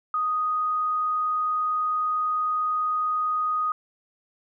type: tone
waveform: sine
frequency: 1244.5 Hz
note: D#6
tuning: in tune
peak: -22 dBFS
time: 0.14-3.72 s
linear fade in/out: 2 ms
effects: none